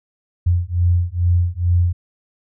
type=beating tone pair; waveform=sine; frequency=86.6 / 88.9 Hz; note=F2 / F2; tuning=-14 / +31 cents; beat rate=2.3 Hz; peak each=-17 dBFS; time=0.46-1.93 s; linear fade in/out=10 ms; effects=none